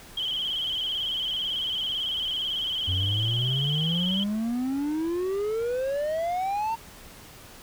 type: tone with vibrato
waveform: sine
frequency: 3136 Hz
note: G7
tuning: in tune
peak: -26 dBFS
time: 0.17-4.24 s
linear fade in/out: 5 ms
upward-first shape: square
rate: 18 Hz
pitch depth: 53 cents each way
type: exponential sweep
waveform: triangle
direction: up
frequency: 88.3 to 921 Hz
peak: -23 dBFS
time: 2.87-6.76 s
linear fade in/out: 20 ms
effects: pink hiss -47 dBFS RMS until 7.62 s